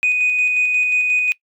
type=tone with tremolo; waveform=sine; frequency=2489 Hz; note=D#7; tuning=in tune; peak=-12 dBFS; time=0.03-1.32 s; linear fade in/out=0 ms; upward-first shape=square; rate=5.6 Hz; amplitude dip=30%; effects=noise-tail reverb RT60 0.1 s tail -22 dB re dry + tanh soft clip ceiling -10 dBFS